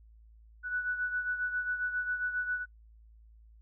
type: beating tone pair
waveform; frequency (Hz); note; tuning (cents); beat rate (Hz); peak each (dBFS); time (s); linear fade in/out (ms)
sine; 1480 / 1487.4; F#6 / F#6; 0 / +9; 7.4; -31 / -38; 0.63-2.66; 50
effects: noise-tail reverb RT60 0.1 s tail -25 dB re dry + added 55 Hz sine -54 dBFS peak until 3.61 s